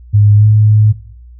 sine tone with pitch glide, 103.83 to 106.87 Hz, G#2 to A2, 0 to -50 cents, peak -4 dBFS, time 0.13-0.93 s, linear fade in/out 20 ms, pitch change +50 cents, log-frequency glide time 0.36-0.45 s, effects noise-tail reverb RT60 0.7 s tail -21 dB re dry + added 60 Hz sine -33 dBFS peak until 1.39 s

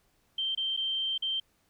sine tone with dropouts, 3136 Hz, G7, in tune, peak -28 dBFS, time 0.38-1.4 s, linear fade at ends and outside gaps 5 ms, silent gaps 0.55-0.574 / 0.766-0.773 / 1.179-1.222 s, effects pink hiss -70 dBFS RMS until 1.69 s

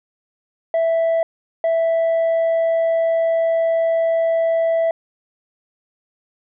sine tone bursts at uneven times, 659.3 Hz, E5, in tune, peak -12 dBFS, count 2, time 0.74-1.23 / 1.64-4.91 s, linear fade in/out 2 ms, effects tanh soft clip ceiling -14 dBFS

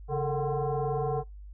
sine tone with frequency modulation, 159.6 Hz, D#3, 44 cents sharp, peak -26 dBFS, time 0.08-1.24 s, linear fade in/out 50 ms, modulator 297 Hz, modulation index 2.3, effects noise-tail reverb RT60 0.2 s tail -26 dB re dry + added 50 Hz sine -42 dBFS peak until 1.53 s

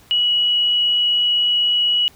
sine tone, 2924 Hz, F#7, 21 cents flat, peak -14 dBFS, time 0.11-2.08 s, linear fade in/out 0 ms, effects pink hiss -50 dBFS RMS until 2.15 s

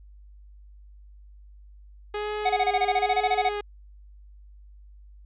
sawtooth tone with vibrato, 415.3 Hz, G#4, in tune, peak -24 dBFS, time 2.14-3.61 s, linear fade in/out 5 ms, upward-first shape sine, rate 1.1 Hz, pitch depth 26 cents each way
square tone bursts, 741 Hz, F#5, 2 cents sharp, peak -20 dBFS, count 15, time 2.45-3.492 s, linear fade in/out 10 ms, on 48 ms, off 23 ms
effects added 50 Hz sine -46 dBFS peak until 5.25 s + resampled to 8000 Hz

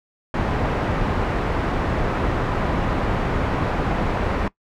pink low-pass noise, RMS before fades -22 dBFS, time 0.34-4.48 s, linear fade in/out 2 ms, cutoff 1500 Hz, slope 12 dB/octave, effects noise-tail reverb RT60 0.1 s tail -20 dB re dry

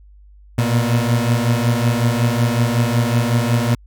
30% pulse beating tone pair, 116.54 / 121.94 Hz, A#2 / B2, 0 / -22 cents, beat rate 5.4 Hz, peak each -14 / -16 dBFS, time 0.58-3.75 s, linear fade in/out 5 ms, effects added 50 Hz sine -42 dBFS peak until 3.86 s

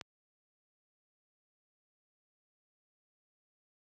click, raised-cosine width 0.2 ms, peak -24 dBFS, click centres 0.012 s, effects high-pass 80 Hz 12 dB/octave

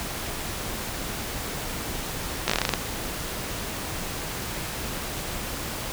slowing click train, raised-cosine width 0.2 ms, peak -4 dBFS, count 10, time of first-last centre 2.48-2.737 s, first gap 16 ms, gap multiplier 1.14, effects pink hiss -32 dBFS RMS until 5.92 s

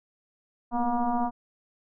sine tone with frequency modulation, 481.3 Hz, B4, 45 cents flat, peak -23 dBFS, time 0.71-1.31 s, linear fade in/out 50 ms, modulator 237 Hz, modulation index 2.3, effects none

